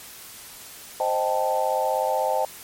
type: chord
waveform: sine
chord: A half-diminished seventh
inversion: first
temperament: equal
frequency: 523.3 / 622.3 / 784 / 880 Hz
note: C5 / Eb5 / G5 / A5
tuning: 0 / 0 / 0 / 0 cents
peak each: -26 dBFS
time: 1-2.45 s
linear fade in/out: 2 ms
effects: white hiss -42 dBFS RMS until 2.63 s + MP3 64 kbps